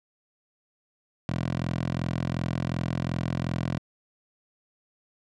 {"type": "tone with high-pass filter", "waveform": "10% pulse", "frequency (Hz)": 42.73, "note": "F1", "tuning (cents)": -37, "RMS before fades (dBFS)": -29, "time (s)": [1.29, 3.78], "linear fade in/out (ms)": 0, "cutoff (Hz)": 120, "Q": 1.7, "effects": ["low-pass 5000 Hz 12 dB/octave"]}